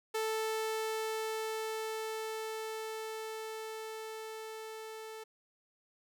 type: tone with level ramp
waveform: sawtooth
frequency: 440 Hz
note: A4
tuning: in tune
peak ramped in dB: -28 to -40 dBFS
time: 0.14-5.24 s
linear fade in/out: 10 ms
effects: none